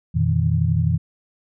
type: tone cluster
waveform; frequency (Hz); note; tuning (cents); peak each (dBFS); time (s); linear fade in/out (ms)
sine; 88.7 / 120 / 147.3 / 159.6; F2 / B2 / D3 / D#3; +27 / -49 / +6 / +44; -21 / -21 / -28 / -20; 0.14-0.98; 20
effects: none